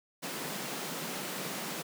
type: high-pass noise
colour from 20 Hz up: pink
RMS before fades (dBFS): -38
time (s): 0.22-1.83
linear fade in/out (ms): 20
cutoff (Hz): 150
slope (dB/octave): 48
effects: none